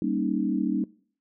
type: chord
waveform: sine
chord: Eb dominant seventh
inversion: first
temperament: equal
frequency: 196 / 233.1 / 277.2 / 311.1 Hz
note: G3 / Bb3 / Db4 / Eb4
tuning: 0 / 0 / 0 / 0 cents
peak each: -29 dBFS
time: 0.02-0.84 s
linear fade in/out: 2 ms
effects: noise-tail reverb RT60 0.5 s tail -22 dB re dry